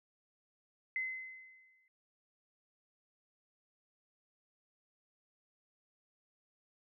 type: tone with exponential decay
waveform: sine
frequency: 2050 Hz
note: C7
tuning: 36 cents flat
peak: -32 dBFS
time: 0.96-1.88 s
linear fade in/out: 1 ms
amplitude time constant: 200 ms
effects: none